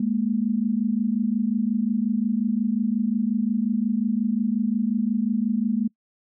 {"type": "tone pair together", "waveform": "sine", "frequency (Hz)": [209.2, 234.8], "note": ["G#3", "A#3"], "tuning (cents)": [13, 13], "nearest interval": "major second", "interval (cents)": 200, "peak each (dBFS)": -23, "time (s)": [0, 5.88], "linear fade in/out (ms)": 5, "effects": ["noise-tail reverb RT60 0.1 s tail -24 dB re dry"]}